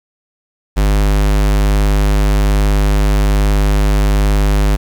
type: tone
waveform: square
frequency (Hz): 50.6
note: G#1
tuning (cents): -44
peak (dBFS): -10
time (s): 0.76-4.77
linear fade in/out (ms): 20
effects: 7-bit